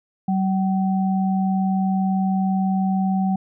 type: tone pair together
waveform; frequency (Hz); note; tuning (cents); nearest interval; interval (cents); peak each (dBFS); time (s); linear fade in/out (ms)
sine; 191 / 761.6; G3 / F#5; -45 / +50; 2 octaves; 2395; -18 / -26; 0.28-3.36; 5
effects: none